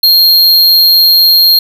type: tone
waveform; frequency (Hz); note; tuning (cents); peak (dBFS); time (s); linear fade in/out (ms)
square; 4228; C8; +17; -4; 0.03-1.59; 5
effects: none